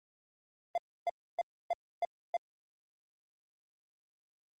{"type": "tone bursts", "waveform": "triangle", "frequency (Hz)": 690, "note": "F5", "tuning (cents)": -21, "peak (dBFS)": -26, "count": 6, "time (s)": [0.75, 2.368], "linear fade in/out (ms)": 2, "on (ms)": 28, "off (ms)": 290, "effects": ["Opus 32 kbps"]}